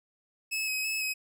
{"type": "tone with vibrato", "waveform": "sawtooth", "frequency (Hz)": 2566, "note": "E7", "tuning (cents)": -47, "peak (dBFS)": -26, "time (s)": [0.51, 1.14], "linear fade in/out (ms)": 20, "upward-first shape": "square", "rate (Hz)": 3, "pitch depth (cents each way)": 17, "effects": []}